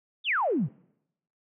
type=exponential sweep; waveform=sine; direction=down; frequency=3729 to 113.8 Hz; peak=-23 dBFS; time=0.24-0.69 s; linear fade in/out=50 ms; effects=noise-tail reverb RT60 0.8 s tail -25 dB re dry